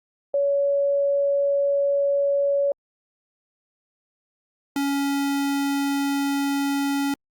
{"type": "tone pair in turn", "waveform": ["sine", "square"], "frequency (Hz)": [563, 279.8], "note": ["C#5", "C#4"], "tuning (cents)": [27, 16], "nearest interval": "octave", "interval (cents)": 1211, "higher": "first", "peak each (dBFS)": [-18, -22], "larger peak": "first", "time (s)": [[0.34, 2.72], [4.76, 7.14]], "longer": "neither", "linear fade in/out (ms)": 2, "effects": ["Opus 48 kbps"]}